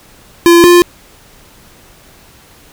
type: tone pair in turn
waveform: square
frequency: 342 / 350.2 Hz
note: F4 / F4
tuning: -36 / +5 cents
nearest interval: unison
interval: 41 cents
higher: second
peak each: -3 dBFS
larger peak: neither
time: 0.46-0.64 / 0.64-0.82 s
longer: neither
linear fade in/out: 0 ms
effects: pink hiss -42 dBFS RMS until 2.72 s